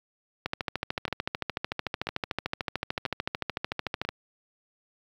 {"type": "two click trains", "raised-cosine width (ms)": 0.3, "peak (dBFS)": [-12, -16], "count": [50, 4], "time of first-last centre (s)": [[0.46, 4.09], [1.08, 4.05]], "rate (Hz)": [13.5, 1.01], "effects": ["high-pass 60 Hz 12 dB/octave", "9-bit"]}